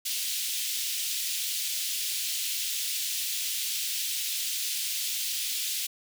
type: high-pass noise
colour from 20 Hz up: pink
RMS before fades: -31 dBFS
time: 0.05-5.87 s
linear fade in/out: 10 ms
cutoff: 2900 Hz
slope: 24 dB/octave
effects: none